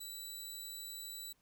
15% pulse tone, 3951 Hz, B7, in tune, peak -37 dBFS, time 0-1.33 s, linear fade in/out 10 ms, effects pink hiss -75 dBFS RMS until 1.41 s

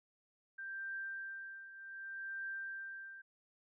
sine tone with tremolo, 1576 Hz, G6, 9 cents sharp, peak -39 dBFS, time 0.58-3.22 s, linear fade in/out 10 ms, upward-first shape triangle, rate 0.66 Hz, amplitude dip 75%, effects none

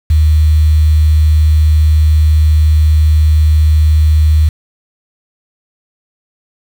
sine tone with quantisation, 77.2 Hz, D#2, 13 cents flat, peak -5 dBFS, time 0.1-4.49 s, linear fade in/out 5 ms, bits 5, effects none

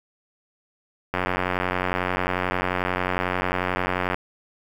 click train, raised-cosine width 0.5 ms, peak -8 dBFS, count 275, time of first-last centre 1.14-4.144 s, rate 91.2 Hz, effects 7-bit

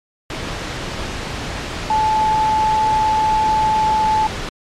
sine tone in noise, 868 Hz, A5, 24 cents flat, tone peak -13 dBFS, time 1.9-4.27 s, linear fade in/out 2 ms, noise pink, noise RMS -25 dBFS, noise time 0.3-4.49 s, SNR +9 dB, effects low-pass 5000 Hz 12 dB/octave + MP3 64 kbps

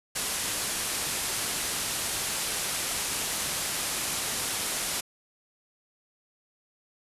white low-pass noise, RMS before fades -31 dBFS, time 0.15-5.01 s, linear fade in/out 10 ms, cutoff 12000 Hz, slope 48 dB/octave, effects resampled to 32000 Hz

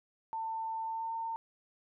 sine tone with pitch glide, 895 to 907.5 Hz, A5 to A#5, +29 to -47 cents, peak -34 dBFS, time 0.33-1.36 s, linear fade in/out 0 ms, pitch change +24 cents, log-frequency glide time 0.84-1.13 s, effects none

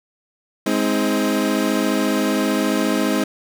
30% pulse chord, Ab major, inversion none, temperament equal with one note detuned, 207.7 / 261.6 / 316.4 Hz, Ab3 / C4 / Eb4, 0 / 0 / +29 cents, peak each -19 dBFS, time 0.66-3.24 s, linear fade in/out 5 ms, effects none

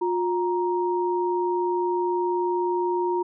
sine tone pair together, 356.4 / 937 Hz, F4 / A#5, +35 / +9 cents, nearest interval octave + perfect fourth, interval 1674 cents, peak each -23 / -26 dBFS, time 0.01-3.23 s, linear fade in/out 10 ms, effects none

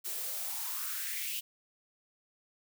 blue noise with high-pass filter sweep, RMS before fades -37 dBFS, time 0.04-1.41 s, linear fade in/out 20 ms, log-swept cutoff 350 to 3000 Hz, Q 4.6, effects none

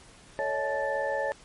sine tone cluster, 441.7 / 559 / 635 / 861 / 1764 Hz, A4 / C#5 / D#5 / A5 / A6, +7 / +14 / +35 / -38 / +4 cents, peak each -38 / -29 / -36 / -33 / -34 dBFS, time 0.39-1.32 s, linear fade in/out 0 ms, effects pink hiss -53 dBFS RMS until 1.44 s + MP3 48 kbps

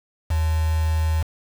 sine tone with quantisation, 79.6 Hz, D#2, 40 cents sharp, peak -18 dBFS, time 0.3-1.23 s, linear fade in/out 10 ms, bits 5, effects none

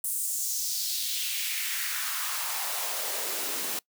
white noise with high-pass filter sweep, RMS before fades -31 dBFS, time 0.04-3.79 s, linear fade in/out 2 ms, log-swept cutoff 9800 to 250 Hz, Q 2.1, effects noise-tail reverb RT60 0.1 s tail -23 dB re dry

